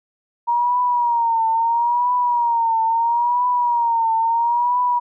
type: tone with vibrato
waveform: sine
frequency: 942 Hz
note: A#5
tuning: 18 cents sharp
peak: -15 dBFS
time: 0.47-5 s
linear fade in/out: 20 ms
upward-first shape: triangle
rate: 0.75 Hz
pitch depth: 89 cents each way
effects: none